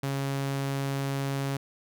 sawtooth tone, 137.7 Hz, C#3, 11 cents flat, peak -24 dBFS, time 0.03-1.57 s, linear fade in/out 5 ms, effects none

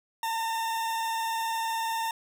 40% pulse tone with vibrato, 906 Hz, A#5, 50 cents flat, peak -27 dBFS, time 0.23-2.11 s, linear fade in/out 2 ms, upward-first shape square, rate 20 Hz, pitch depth 24 cents each way, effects none

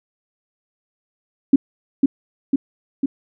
sine tone with echo, 273.6 Hz, C#4, 23 cents flat, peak -6 dBFS, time 1.53-1.56 s, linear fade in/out 5 ms, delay 500 ms, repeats 3, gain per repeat -3 dB, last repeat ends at 3.06 s, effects none

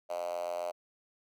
5% pulse tone with high-pass filter, 87.31 Hz, F2, in tune, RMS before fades -36 dBFS, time 0.09-0.72 s, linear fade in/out 20 ms, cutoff 620 Hz, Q 8.6, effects none

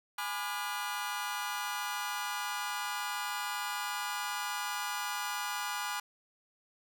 sawtooth chord, G# diminished seventh, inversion none, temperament just, 830.6 / 996.7 / 1196.1 / 1435.3 Hz, G#5 / B5 / D6 / F6, 0 / +16 / +31 / +47 cents, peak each -36 / -36 / -37 / -36 dBFS, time 0.18-6 s, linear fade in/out 5 ms, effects none

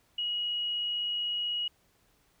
sine tone, 2901 Hz, F#7, 35 cents flat, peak -29 dBFS, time 0.18-1.68 s, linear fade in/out 5 ms, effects pink hiss -68 dBFS RMS until 2.4 s

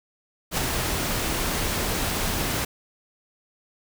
pink noise with ADSR envelope, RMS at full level -22 dBFS, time 0.51-2.65 s, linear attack 68 ms, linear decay 4 ms, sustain -4 dB, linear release 6 ms, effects none

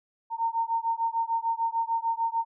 sine beating tone pair, 912 / 918.7 Hz, A#5 / A#5, -38 / -25 cents, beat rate 6.7 Hz, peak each -28 dBFS, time 0.3-2.45 s, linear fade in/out 50 ms, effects none

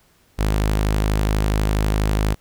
sawtooth tone, 52.2 Hz, G#1, 10 cents sharp, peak -13 dBFS, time 0.38-2.35 s, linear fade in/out 20 ms, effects pink hiss -58 dBFS RMS until 2.4 s

